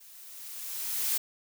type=noise with level ramp; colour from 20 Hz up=blue; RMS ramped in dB=-53 to -27 dBFS; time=0-1.18 s; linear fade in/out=10 ms; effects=none